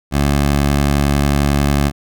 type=tone; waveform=15% pulse; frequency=71.1 Hz; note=C#2; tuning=45 cents sharp; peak=-6 dBFS; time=0.11-1.92 s; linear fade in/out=50 ms; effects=none